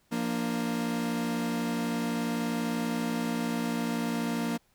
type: chord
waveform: 40% pulse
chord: Bb major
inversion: second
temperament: equal with one note detuned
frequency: 172.81 / 233.1 / 293.7 Hz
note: F3 / Bb3 / D4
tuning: -18 / 0 / 0 cents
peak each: -35 / -29 / -35 dBFS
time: 0.11-4.58 s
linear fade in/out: 20 ms
effects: pink hiss -68 dBFS RMS until 4.74 s